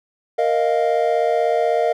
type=chord; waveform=triangle; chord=Bb suspended fourth; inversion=none; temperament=equal; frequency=466.2 / 622.3 / 698.5 Hz; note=Bb4 / Eb5 / F5; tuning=0 / 0 / 0 cents; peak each=-18 dBFS; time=0.38-1.93 s; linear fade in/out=10 ms; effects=none